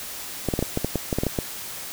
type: clicks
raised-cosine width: 2 ms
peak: -9 dBFS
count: 12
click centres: 0.487 / 0.538 / 0.591 / 0.626 / 0.774 / 0.846 / 0.957 / 1.128 / 1.186 / 1.235 / 1.267 / 1.388 s
effects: white hiss -35 dBFS RMS until 1.92 s